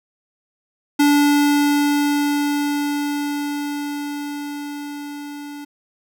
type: tone with level ramp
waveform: square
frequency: 289.8 Hz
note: D4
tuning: 23 cents flat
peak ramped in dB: -12 to -32 dBFS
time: 0.99-5.65 s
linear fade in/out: 10 ms
effects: none